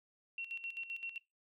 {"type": "tone with tremolo", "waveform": "sine", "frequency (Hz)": 2728, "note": "F7", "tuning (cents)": -41, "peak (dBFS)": -38, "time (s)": [0.38, 1.18], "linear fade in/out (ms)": 2, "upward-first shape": "square", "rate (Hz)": 7.7, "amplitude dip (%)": 70, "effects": ["noise-tail reverb RT60 0.2 s tail -21 dB re dry"]}